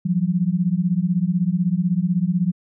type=beating tone pair; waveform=sine; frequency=170 / 186 Hz; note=F3 / F#3; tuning=-46 / +9 cents; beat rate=16 Hz; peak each=-20 dBFS; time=0.05-2.52 s; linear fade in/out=10 ms; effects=none